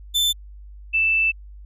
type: tone pair in turn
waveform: 40% pulse / sine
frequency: 3533 / 2647 Hz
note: A7 / E7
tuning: +6 / +7 cents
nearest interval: perfect fourth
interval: 499 cents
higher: first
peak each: -16 dBFS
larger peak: neither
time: 0.14-0.33 / 0.93-1.32 s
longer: second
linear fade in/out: 20 ms
effects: added 50 Hz sine -38 dBFS peak until 1.65 s